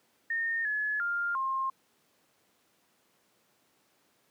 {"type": "tone with pitch steps", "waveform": "sine", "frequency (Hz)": [1831, 1705, 1401, 1064], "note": ["A#6", "G#6", "F6", "C6"], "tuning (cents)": [-32, 45, 5, 29], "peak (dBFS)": -28, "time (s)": [0.3, 1.7], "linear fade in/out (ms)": 5, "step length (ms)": 350, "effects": ["pink hiss -69 dBFS RMS until 4.3 s", "high-pass 200 Hz 12 dB/octave"]}